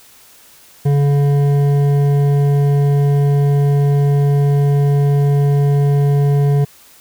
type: tone with hard clipping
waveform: triangle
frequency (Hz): 142.3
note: C#3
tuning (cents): +46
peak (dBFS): -12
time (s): 0.85-6.65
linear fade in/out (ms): 10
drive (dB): 13
effects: white hiss -45 dBFS RMS until 7 s